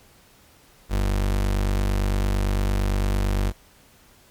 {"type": "tone", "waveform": "35% pulse", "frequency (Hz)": 48.85, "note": "G1", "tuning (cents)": -5, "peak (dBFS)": -18, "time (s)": [0.89, 3.53], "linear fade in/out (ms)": 50, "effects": ["pink hiss -54 dBFS RMS until 4.3 s", "MP3 96 kbps"]}